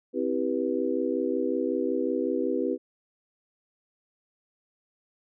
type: chord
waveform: sine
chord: C major seventh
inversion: none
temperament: just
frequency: 261.6 / 327 / 392.4 / 490.5 Hz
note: C4 / E4 / G4 / B4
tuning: 0 / -14 / +2 / -12 cents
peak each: -30 dBFS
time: 0.13-2.78 s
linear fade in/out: 50 ms
effects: none